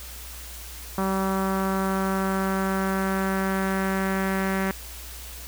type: tone with low-pass filter sweep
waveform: sawtooth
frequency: 191.9 Hz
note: G3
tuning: 37 cents flat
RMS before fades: -25 dBFS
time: 0.98-4.71 s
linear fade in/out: 0 ms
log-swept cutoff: 1200 to 1900 Hz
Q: 2.5
effects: added 60 Hz sine -40 dBFS peak until 5.47 s + white hiss -41 dBFS RMS until 5.47 s